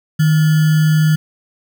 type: tone with sample-and-hold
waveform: sine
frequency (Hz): 155.56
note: D#3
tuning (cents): 0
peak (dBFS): -9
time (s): 0.19-1.16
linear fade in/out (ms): 10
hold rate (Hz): 1575
effects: none